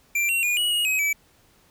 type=tone with pitch steps; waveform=square; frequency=2361 / 2741 / 2438 / 2917 / 2879 / 2538 / 2301 Hz; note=D7 / F7 / D#7 / F#7 / F#7 / D#7 / D7; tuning=+9 / -33 / -36 / -25 / -48 / +34 / -36 cents; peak=-21 dBFS; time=0.15-1.13 s; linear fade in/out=5 ms; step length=140 ms; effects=pink hiss -59 dBFS RMS until 1.7 s